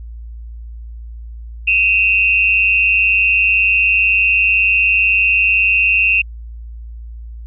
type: tone pair together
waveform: sine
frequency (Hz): 2533 / 2731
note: D#7 / F7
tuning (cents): +30 / -39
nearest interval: minor second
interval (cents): 131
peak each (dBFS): -13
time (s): 1.67-6.22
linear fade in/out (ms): 10
effects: added 57 Hz sine -28 dBFS peak until 7.46 s